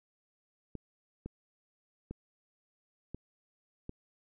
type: clicks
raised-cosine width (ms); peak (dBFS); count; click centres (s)
3; -27; 5; 0.753 / 1.26 / 2.11 / 3.146 / 3.894
effects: none